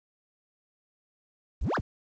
triangle exponential two-way sweep, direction up then down, 35.54 to 1795 to 35.54 Hz, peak -24 dBFS, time 1.61-1.81 s, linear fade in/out 10 ms, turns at 1.76 s, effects resampled to 16000 Hz + 10-bit

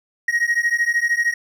triangle beating tone pair, 1879 / 1892 Hz, A#6 / A#6, +13 / +25 cents, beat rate 13 Hz, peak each -18 dBFS, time 0.28-1.34 s, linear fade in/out 5 ms, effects none

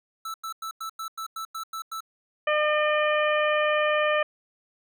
square tone bursts, 1318.5 Hz, E6, in tune, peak -32 dBFS, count 10, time 0.25-2.006 s, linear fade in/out 5 ms, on 91 ms, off 94 ms
harmonic tone, 604 Hz, D5, 48 cents sharp, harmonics 1 / 2 / 3 / 4 / 5, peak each -23 / -27 / -28 / -31 / -35 dBFS, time 2.47-4.23 s, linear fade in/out 5 ms
effects none

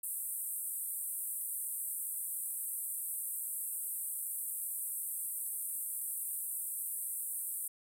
pink band-pass noise, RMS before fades -39 dBFS, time 0.03-7.68 s, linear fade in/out 5 ms, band 8300 to 15000 Hz, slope 96 dB/octave, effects none

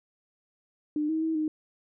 sine tone with pitch steps, 300.5 / 317.9 / 321.7 / 309.4 Hz, D4 / D#4 / E4 / D#4, +40 / +37 / -42 / -10 cents, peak -25 dBFS, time 0.96-1.48 s, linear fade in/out 2 ms, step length 130 ms, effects none

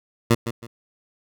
15% pulse tone with echo, 116.54 Hz, A#2, in tune, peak -7 dBFS, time 0.3-0.35 s, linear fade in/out 10 ms, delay 160 ms, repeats 2, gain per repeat -11 dB, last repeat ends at 0.67 s, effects none

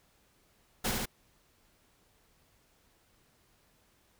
pink noise with echo, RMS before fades -31 dBFS, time 0.84-0.92 s, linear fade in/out 10 ms, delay 69 ms, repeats 2, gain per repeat -2 dB, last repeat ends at 1.058 s, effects pink hiss -68 dBFS RMS until 4.19 s

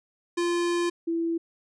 square / sine tone pair in turn, 346.3 / 333 Hz, F4 / E4, -15 / +18 cents, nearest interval minor second, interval 67 cents, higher first, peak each -24 dBFS, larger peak neither, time 0.37-0.9 / 1.07-1.38 s, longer first, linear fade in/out 10 ms, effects resampled to 22050 Hz

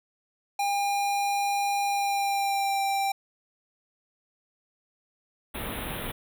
square tone with pitch glide, 805 to 787.1 Hz, G5 to G5, +46 to +7 cents, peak -25 dBFS, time 0.59-3.12 s, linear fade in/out 5 ms, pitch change -39 cents, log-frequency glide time 1.85-2.84 s
pink band-stop noise, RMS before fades -34 dBFS, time 5.54-6.12 s, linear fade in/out 10 ms, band 3800 to 9400 Hz, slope 96 dB/octave
effects none

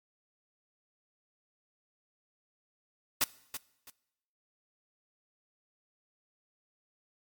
white noise with echo, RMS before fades -26 dBFS, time 3.21-3.24 s, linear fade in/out 2 ms, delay 330 ms, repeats 2, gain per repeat -12 dB, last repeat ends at 3.9 s, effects noise-tail reverb RT60 0.9 s tail -21 dB re dry + MP3 96 kbps

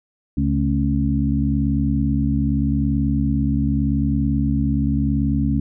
harmonic tone with a mistuned harmonic, 69.3 Hz, C#2, in tune, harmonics 1 / 2 / 3 / 4, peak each -22 / -22 / -22 / -22 dBFS, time 0.37-5.6 s, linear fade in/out 5 ms, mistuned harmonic 3, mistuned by +69 cents, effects none

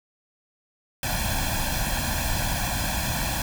pink noise with comb filter, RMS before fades -26 dBFS, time 1.03-3.42 s, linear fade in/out 2 ms, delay 1.2 ms, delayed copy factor +0.9, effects none

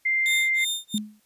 sine tone, 2093 Hz, C7, in tune, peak -20 dBFS, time 0.05-0.65 s, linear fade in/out 10 ms
sawtooth tone with tremolo, 3629 Hz, A#7, 47 cents flat, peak -21 dBFS, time 0.26-0.98 s, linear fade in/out 0 ms, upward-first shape sine, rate 2.9 Hz, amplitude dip 100%
sine tone with exponential decay, 212 Hz, G#3, 36 cents sharp, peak -20 dBFS, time 0.94-1.2 s, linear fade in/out 5 ms, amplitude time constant 55 ms
effects white hiss -65 dBFS RMS until 1.25 s + resampled to 32000 Hz

